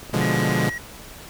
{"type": "click train", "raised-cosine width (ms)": 2, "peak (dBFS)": -24, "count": 10, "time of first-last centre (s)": [0.03, 0.634], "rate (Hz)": 14.9}
{"type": "chord", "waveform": "sawtooth", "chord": "B diminished seventh", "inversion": "none", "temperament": "equal", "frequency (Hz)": [123.47, 146.83, 174.61, 207.7], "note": ["B2", "D3", "F3", "Ab3"], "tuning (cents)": [0, 0, 0, 0], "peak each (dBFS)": -21, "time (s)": [0.13, 0.7], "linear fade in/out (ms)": 10}
{"type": "tone", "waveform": "triangle", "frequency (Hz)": 1906, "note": "A#6", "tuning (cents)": 38, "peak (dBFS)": -26, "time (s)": [0.21, 0.78], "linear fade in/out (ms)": 2}
{"effects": ["pink hiss -41 dBFS RMS until 1.29 s"]}